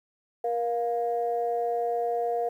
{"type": "tone pair together", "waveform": "sine", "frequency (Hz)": [473.4, 703], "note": ["A#4", "F5"], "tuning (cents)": [27, 11], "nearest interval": "perfect fifth", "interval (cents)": 684, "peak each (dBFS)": -27, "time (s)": [0.44, 2.49], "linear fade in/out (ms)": 5, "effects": ["tanh soft clip ceiling -17 dBFS", "10-bit"]}